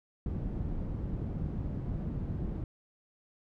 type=low-pass noise; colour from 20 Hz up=white; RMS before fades=-35 dBFS; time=0.26-2.64 s; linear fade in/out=2 ms; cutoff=150 Hz; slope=12 dB/octave; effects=none